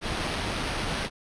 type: noise with sample-and-hold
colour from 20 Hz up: pink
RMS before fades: -30 dBFS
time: 0.01-1.1 s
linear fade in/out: 50 ms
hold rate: 7350 Hz
effects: resampled to 22050 Hz